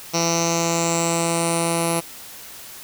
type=tone with low-pass filter sweep; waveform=10% pulse; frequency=167.7 Hz; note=E3; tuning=30 cents sharp; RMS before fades=-21 dBFS; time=0.13-2.01 s; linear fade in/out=20 ms; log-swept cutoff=5600 to 11000 Hz; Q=7.7; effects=white hiss -39 dBFS RMS until 2.83 s